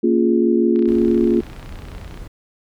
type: chord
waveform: sine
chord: Bb minor seventh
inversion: none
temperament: equal with one note detuned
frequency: 231.5 / 277.2 / 349.2 / 415.3 Hz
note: Bb3 / Db4 / F4 / Ab4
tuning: -12 / 0 / 0 / 0 cents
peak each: -17 / -21 / -16 / -22 dBFS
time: 0.03-1.41 s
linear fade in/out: 10 ms
type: click train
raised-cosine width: 0.3 ms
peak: -24 dBFS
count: 45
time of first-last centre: 0.76-2.175 s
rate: 31.1 Hz
type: noise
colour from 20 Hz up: brown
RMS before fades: -34 dBFS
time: 0.87-2.28 s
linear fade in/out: 10 ms
effects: none